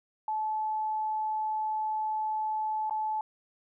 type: tone with dropouts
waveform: sine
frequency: 865 Hz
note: A5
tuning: 30 cents flat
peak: -28 dBFS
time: 0.28-3.21 s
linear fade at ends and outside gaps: 2 ms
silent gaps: 2.897-2.908 s
effects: none